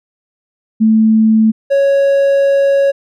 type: tone pair in turn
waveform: sine / triangle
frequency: 220 / 554.4 Hz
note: A3 / C#5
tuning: 0 / 0 cents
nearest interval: octave + major third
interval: 1600 cents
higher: second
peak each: -6 dBFS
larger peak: neither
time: 0.8-1.52 / 1.7-2.92 s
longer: second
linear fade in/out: 20 ms
effects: none